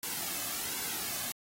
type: noise with flanger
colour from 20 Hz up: white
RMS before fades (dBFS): -36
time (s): 0.03-1.32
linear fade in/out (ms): 2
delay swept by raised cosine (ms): 1.6 to 2.14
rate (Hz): 1.3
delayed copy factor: -0.55
effects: AAC 48 kbps